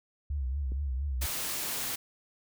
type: tone with vibrato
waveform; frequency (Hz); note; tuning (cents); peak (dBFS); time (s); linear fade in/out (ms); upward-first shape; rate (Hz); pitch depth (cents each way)
sine; 67.6; C#2; -43; -29; 0.3-1.26; 5; triangle; 4.3; 160
type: click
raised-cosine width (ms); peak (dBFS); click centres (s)
3; -31; 0.72
type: noise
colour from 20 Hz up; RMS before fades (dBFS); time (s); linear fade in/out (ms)
white; -34; 1.21-1.96; 10
effects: none